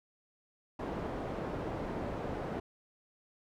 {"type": "low-pass noise", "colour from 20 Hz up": "white", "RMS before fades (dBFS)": -38, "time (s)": [0.79, 2.6], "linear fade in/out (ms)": 5, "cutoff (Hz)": 600, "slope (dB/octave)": 12, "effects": []}